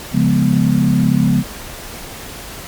sine chord, C# dominant seventh, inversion none, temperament equal with one note detuned, 138.59 / 174.61 / 207.7 / 245.7 Hz, C#3 / E#3 / G#3 / B3, 0 / 0 / 0 / -9 cents, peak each -16 dBFS, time 0.12-1.44 s, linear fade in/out 50 ms, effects pink hiss -31 dBFS RMS until 2.67 s + MP3 96 kbps

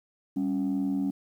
sine tone pair together, 196 / 277.2 Hz, G3 / C#4, 0 / 0 cents, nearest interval tritone, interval 600 cents, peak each -28 / -25 dBFS, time 0.36-1.11 s, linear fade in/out 10 ms, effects tanh soft clip ceiling -22 dBFS + 10-bit

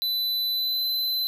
square tone with pitch glide, 4000 to 4039 Hz, B7 to B7, +21 to +38 cents, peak -24 dBFS, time 0.02-1.27 s, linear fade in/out 0 ms, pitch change +17 cents, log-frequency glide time 0.54-0.85 s, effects 10-bit

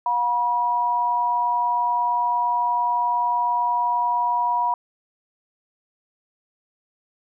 sine tone pair together, 715.8 / 967 Hz, F5 / B5, +42 / -37 cents, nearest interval perfect fourth, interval 521 cents, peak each -27 / -19 dBFS, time 0.06-4.74 s, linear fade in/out 2 ms, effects none

